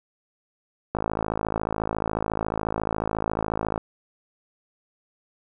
click train, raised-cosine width 1 ms, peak -11 dBFS, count 154, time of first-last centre 0.95-3.778 s, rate 54.1 Hz, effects none

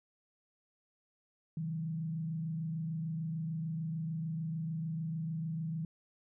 sine tone with frequency modulation, 161.1 Hz, E3, 39 cents flat, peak -34 dBFS, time 1.57-5.85 s, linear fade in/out 2 ms, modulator 26.7 Hz, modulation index 0.49, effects none

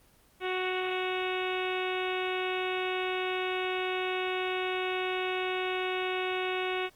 harmonic tone with a mistuned harmonic, 370 Hz, F#4, in tune, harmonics 1 / 2 / 3 / 4 / 5 / 6 / 7 / 8 / 9 / 10, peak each -32 / -37 / -40 / -40 / -44 / -39 / -39 / -42 / -47 / -46 dBFS, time 0.4-6.9 s, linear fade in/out 50 ms, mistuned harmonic 8, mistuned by -29 cents, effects pink hiss -62 dBFS RMS until 6.95 s + Opus 24 kbps

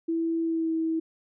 sine tone with pitch glide, 329.6 to 323.6 Hz, E4 to E4, 0 to -32 cents, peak -24 dBFS, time 0.08-1 s, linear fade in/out 10 ms, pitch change -32 cents, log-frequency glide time 0.42-0.72 s, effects none

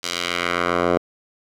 10% pulse tone with band-pass filter sweep, 87.31 Hz, F2, in tune, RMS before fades -22 dBFS, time 0.03-0.98 s, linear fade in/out 10 ms, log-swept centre 5000 to 640 Hz, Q 1.1, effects none

